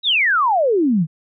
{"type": "exponential sweep", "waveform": "sine", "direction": "down", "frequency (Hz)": [3951, 146.83], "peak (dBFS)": -13, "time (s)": [0.03, 1.07], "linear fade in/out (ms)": 50, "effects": []}